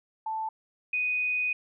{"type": "tone pair in turn", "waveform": "sine", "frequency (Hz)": [880, 2489], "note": ["A5", "D#7"], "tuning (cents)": [0, 0], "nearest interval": "octave + tritone", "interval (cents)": 1800, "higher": "second", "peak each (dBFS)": [-29, -25], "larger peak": "second", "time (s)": [[0.26, 0.49], [0.93, 1.53]], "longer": "second", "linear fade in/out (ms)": 5, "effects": []}